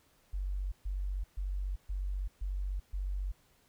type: tone bursts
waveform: sine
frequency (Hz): 47.53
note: F#1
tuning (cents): +47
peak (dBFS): -32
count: 6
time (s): 0.33-3.32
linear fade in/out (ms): 10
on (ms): 390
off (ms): 130
effects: pink hiss -68 dBFS RMS until 3.68 s